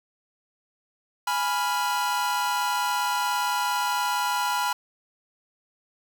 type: chord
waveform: 45% pulse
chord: F diminished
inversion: first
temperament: equal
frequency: 830.6 / 987.8 / 1396.9 Hz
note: Ab5 / Cb6 / F6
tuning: 0 / 0 / 0 cents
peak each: -29 / -26 / -30 dBFS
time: 1.27-4.73 s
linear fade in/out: 5 ms
effects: none